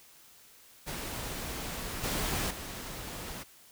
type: noise with level steps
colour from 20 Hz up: pink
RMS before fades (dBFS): -38 / -32 / -41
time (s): 0.86-3.44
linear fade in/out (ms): 20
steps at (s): 2.03 / 2.5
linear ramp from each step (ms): 10
effects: white hiss -57 dBFS RMS until 3.71 s